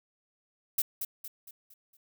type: noise with echo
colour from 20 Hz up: violet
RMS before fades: -27 dBFS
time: 0.78-0.82 s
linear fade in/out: 5 ms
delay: 230 ms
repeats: 5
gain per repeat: -7 dB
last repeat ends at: 1.97 s
effects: none